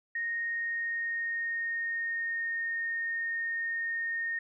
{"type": "tone with pitch glide", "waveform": "sine", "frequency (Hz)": [1859, 1841.9], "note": ["A#6", "A#6"], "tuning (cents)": [-5, -21], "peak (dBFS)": -30, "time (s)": [0.15, 4.39], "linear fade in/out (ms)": 5, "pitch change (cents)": -16, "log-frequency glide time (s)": [0.47, 2.62], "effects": []}